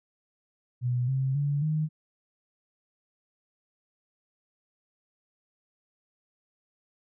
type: tone with pitch steps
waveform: sine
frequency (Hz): 123.47 / 133.1 / 143.48 / 154.67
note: B2 / C3 / D3 / D#3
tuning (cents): 0 / +30 / -40 / -10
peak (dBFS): -24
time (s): 0.81-1.89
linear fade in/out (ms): 50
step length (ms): 270
effects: none